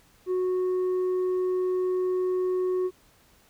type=tone with tanh clipping; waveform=sine; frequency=367.6 Hz; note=F#4; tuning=11 cents flat; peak=-24 dBFS; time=0.26-2.91 s; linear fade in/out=50 ms; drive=3 dB; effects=pink hiss -60 dBFS RMS until 3.49 s